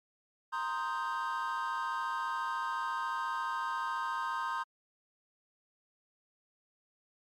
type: chord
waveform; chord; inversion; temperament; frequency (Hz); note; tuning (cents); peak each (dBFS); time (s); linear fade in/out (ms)
triangle; C minor seventh; third; equal; 932.3 / 1046.5 / 1244.5 / 1568; Bb5 / C6 / Eb6 / G6; 0 / 0 / 0 / 0; -35 / -34 / -36 / -37; 0.52-4.64; 20
effects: tanh soft clip ceiling -25 dBFS + MP3 96 kbps